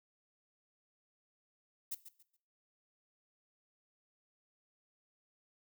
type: noise with echo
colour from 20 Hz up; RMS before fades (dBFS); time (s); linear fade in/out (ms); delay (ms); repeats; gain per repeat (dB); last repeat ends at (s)
violet; -39; 1.91-1.95; 10; 140; 3; -12; 2.37
effects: noise-tail reverb RT60 0.5 s tail -17 dB re dry